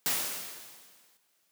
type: noise with exponential decay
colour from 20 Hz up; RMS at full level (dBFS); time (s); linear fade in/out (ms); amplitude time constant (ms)
white; -27; 0.06-1.17; 0; 240
effects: white hiss -72 dBFS RMS until 1.51 s + high-pass 150 Hz 12 dB/octave